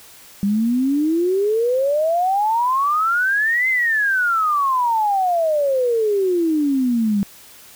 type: exponential two-way sweep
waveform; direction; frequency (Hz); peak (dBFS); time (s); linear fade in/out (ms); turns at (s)
sine; up then down; 196 to 2093 to 196; -15; 0.43-7.23; 0; 3.69
effects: white hiss -44 dBFS RMS until 7.75 s